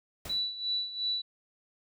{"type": "noise with exponential decay", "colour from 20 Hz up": "pink", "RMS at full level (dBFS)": -38, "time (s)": [0.25, 0.5], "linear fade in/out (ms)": 5, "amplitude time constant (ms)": 54}
{"type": "tone with tremolo", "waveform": "sine", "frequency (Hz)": 3951, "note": "B7", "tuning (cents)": 0, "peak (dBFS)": -27, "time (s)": [0.29, 1.22], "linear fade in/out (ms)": 10, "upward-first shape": "sine", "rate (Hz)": 2.8, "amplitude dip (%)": 75}
{"effects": []}